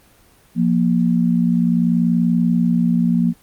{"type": "tone pair together", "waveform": "sine", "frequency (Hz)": [174.61, 235.2], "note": ["F3", "A#3"], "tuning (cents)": [0, 16], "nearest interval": "perfect fourth", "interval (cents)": 516, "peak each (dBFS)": -16, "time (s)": [0.55, 3.34], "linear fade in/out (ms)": 50, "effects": ["pink hiss -52 dBFS RMS until 3.42 s", "Opus 24 kbps"]}